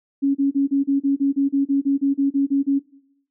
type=tone bursts; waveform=sine; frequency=277.2 Hz; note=C#4; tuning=in tune; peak=-15 dBFS; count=16; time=0.22-2.795 s; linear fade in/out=20 ms; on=130 ms; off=33 ms; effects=noise-tail reverb RT60 0.8 s tail -21 dB re dry